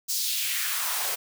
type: noise with high-pass filter sweep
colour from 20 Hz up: white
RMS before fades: -28 dBFS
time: 0.08-1.16 s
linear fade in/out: 20 ms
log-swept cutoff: 5700 to 530 Hz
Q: 1.9
effects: none